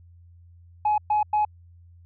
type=tone bursts at uneven times; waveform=sine; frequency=844 Hz; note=G#5; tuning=28 cents sharp; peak=-17 dBFS; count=3; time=0.85-0.98 / 1.1-1.23 / 1.33-1.45 s; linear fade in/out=5 ms; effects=tanh soft clip ceiling -16 dBFS + added 86 Hz sine -48 dBFS peak until 2.05 s